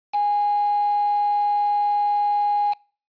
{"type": "tone with quantisation", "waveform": "sine", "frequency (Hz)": 824, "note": "G#5", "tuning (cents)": -14, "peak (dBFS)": -18, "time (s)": [0.13, 2.74], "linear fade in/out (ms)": 20, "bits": 5, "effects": ["noise-tail reverb RT60 0.4 s tail -26 dB re dry", "resampled to 11025 Hz"]}